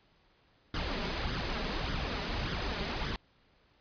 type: noise with flanger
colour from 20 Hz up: pink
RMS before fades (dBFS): -34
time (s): 0.74-3.16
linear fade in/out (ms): 2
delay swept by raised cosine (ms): 0.57 to 5.07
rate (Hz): 1.7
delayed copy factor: +0.55
effects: pink hiss -67 dBFS RMS until 3.8 s + resampled to 11025 Hz